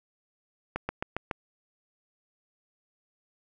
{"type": "slowing click train", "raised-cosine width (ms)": 0.5, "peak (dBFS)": -15, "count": 5, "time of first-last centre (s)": [0.76, 1.312], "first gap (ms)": 130, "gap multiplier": 1.04, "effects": []}